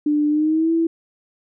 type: tone with pitch glide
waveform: sine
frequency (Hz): 297.2 to 329.8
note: D4 to E4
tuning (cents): +21 to +1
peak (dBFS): -15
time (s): 0.06-0.87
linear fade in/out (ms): 5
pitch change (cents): +180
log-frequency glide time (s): 0.29-0.72
effects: none